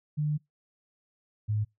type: tone pair in turn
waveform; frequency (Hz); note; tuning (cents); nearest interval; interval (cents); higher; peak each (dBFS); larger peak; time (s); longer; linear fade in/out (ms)
sine; 150 / 106.26; D3 / G#2; +37 / +40; tritone; 597; first; -25; neither; 0.17-0.38 / 1.48-1.65; first; 20
effects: noise-tail reverb RT60 0.2 s tail -26 dB re dry